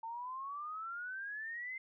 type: exponential sweep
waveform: sine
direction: up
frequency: 894 to 2093 Hz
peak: -40 dBFS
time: 0.03-1.78 s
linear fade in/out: 5 ms
effects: none